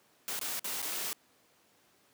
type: noise with dropouts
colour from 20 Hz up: white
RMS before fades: -36 dBFS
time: 0.28-1.13 s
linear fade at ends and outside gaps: 0 ms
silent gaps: 0.392-0.413 / 0.594-0.644 / 0.819-0.826 s
effects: pink hiss -66 dBFS RMS until 2.13 s + high-pass 200 Hz 12 dB/octave